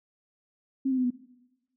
sine tone with pitch steps, 267.2 / 260 / 253.1 / 246.3 Hz, C4 / C4 / B3 / B3, +36 / -11 / +43 / -5 cents, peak -23 dBFS, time 0.85-1.106 s, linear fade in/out 10 ms, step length 64 ms, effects noise-tail reverb RT60 1.0 s tail -18 dB re dry

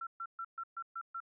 sine tone bursts, 1353 Hz, E6, 45 cents sharp, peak -38 dBFS, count 7, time 0.01-1.203 s, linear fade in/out 5 ms, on 59 ms, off 130 ms, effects none

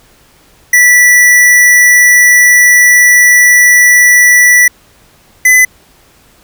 square tone pair in turn, 1961 / 2010 Hz, B6 / B6, -13 / +30 cents, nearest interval unison, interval 43 cents, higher second, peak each -3 dBFS, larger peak neither, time 0.73-4.68 / 5.45-5.65 s, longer first, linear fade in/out 5 ms, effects pink hiss -45 dBFS RMS until 6.43 s

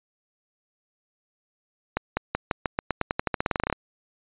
accelerating click train, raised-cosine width 0.5 ms, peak -8 dBFS, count 21, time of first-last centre 1.97-3.727 s, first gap 200 ms, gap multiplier 0.9, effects resampled to 8000 Hz

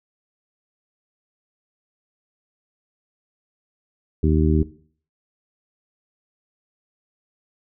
harmonic tone, 77.78 Hz, D#2, in tune, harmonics 1 / 2 / 3 / 4 / 5, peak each -18 / -21 / -23 / -24 / -25 dBFS, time 4.23-4.63 s, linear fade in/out 5 ms, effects noise-tail reverb RT60 0.5 s tail -17 dB re dry

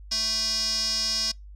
square tone with band-pass filter, 220.9 Hz, A3, 7 cents sharp, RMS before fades -26 dBFS, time 0.11-1.32 s, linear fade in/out 10 ms, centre 5200 Hz, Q 9.5, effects noise-tail reverb RT60 0.2 s tail -26 dB re dry + added 50 Hz sine -41 dBFS peak until 1.55 s

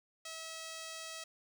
5% pulse tone, 646 Hz, E5, 35 cents flat, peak -32 dBFS, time 0.25-1.24 s, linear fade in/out 5 ms, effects none

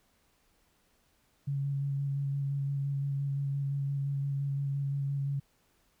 sine tone with vibrato, 139.5 Hz, C#3, 11 cents sharp, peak -29 dBFS, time 1.47-5.4 s, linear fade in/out 10 ms, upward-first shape square, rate 5.8 Hz, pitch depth 12 cents each way, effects pink hiss -70 dBFS RMS until 6 s

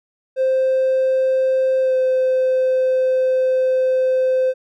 triangle tone with pitch glide, 523.3 to 517 Hz, C5 to C5, 0 to -21 cents, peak -11 dBFS, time 0.36-4.54 s, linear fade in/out 50 ms, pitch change -21 cents, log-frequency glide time 1.81-1.95 s, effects tanh soft clip ceiling -10 dBFS

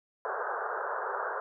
white band-pass noise, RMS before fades -34 dBFS, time 0.25-1.4 s, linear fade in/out 0 ms, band 390 to 1600 Hz, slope 96 dB/octave, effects none

